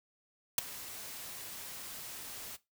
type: noise with ADSR envelope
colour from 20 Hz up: white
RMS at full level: -24 dBFS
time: 0.58-2.57 s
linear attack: 4 ms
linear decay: 9 ms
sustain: -21 dB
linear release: 20 ms
effects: noise-tail reverb RT60 0.2 s tail -17 dB re dry